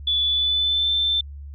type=tone with pitch glide; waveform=sine; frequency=3454 to 3549 Hz; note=A7 to A7; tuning=-33 to +14 cents; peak=-18 dBFS; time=0.07-1.21 s; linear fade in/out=5 ms; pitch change=+47 cents; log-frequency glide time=0.24-0.92 s; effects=added 71 Hz sine -34 dBFS peak until 1.54 s